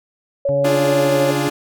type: tone with pitch glide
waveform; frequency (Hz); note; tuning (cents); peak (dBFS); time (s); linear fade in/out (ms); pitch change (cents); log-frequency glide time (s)
sine; 560 to 551.7; C#5 to C#5; +18 to -8; -15; 0.45-1.31; 5; -26; 0.95-1.18
type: harmonic tone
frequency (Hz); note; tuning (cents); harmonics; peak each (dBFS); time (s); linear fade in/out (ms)
140.7; C#3; +26; 1 / 2 / 3 / 4 / 5 / 6; -23 / -29 / -33 / -35 / -37 / -39; 0.49-1.48; 0
type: chord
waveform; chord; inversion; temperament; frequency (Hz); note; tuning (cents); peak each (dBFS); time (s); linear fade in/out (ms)
sawtooth; D diminished; none; equal; 293.7 / 349.2 / 415.3; D4 / F4 / Ab4; 0 / 0 / 0; -17 / -20 / -20; 0.64-1.5; 10
effects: none